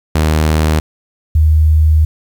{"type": "tone pair in turn", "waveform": ["sawtooth", "sine"], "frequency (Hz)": [77.78, 77.78], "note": ["D#2", "D#2"], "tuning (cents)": [0, 0], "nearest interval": "unison", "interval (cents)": 0, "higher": "neither", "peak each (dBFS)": -6, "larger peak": "neither", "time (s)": [[0.15, 0.8], [1.35, 2.05]], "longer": "second", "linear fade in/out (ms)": 5, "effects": ["7-bit"]}